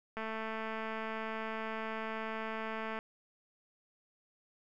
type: click train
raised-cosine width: 0.5 ms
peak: -25 dBFS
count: 624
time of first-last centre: 0.17-2.989 s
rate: 221 Hz
effects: none